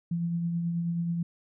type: tone with tremolo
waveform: sine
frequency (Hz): 170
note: F3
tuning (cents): -46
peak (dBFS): -25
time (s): 0.11-1.23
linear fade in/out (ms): 5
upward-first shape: triangle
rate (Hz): 9.3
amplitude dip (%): 35
effects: none